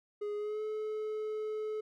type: tone with pitch glide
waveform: triangle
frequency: 415.3 to 430.2 Hz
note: G#4 to A4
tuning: 0 to -39 cents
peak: -32 dBFS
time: 0.21-1.81 s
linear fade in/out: 10 ms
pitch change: +61 cents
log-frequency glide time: 0.36-0.62 s
effects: none